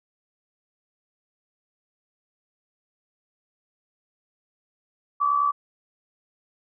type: tone with amplitude modulation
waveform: sine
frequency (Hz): 1151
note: D6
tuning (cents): -35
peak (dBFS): -16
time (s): 5.2-5.52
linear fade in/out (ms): 20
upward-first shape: sine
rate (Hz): 69.7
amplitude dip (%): 60
effects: none